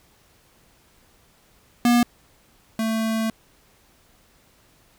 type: tone pair in turn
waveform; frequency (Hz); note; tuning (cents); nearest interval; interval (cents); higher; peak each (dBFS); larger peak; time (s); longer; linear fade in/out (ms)
square; 240.2 / 222.6; B3 / A3; -48 / +20; minor second; 132; first; -15 / -22; first; 1.85-2.03 / 2.79-3.3; second; 2
effects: pink hiss -58 dBFS RMS until 4.98 s